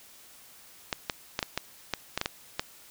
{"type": "clicks", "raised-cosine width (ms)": 0.2, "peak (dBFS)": -10, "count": 10, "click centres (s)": [0.928, 1.098, 1.391, 1.428, 1.576, 1.937, 2.176, 2.214, 2.259, 2.595], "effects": ["white hiss -53 dBFS RMS until 2.9 s"]}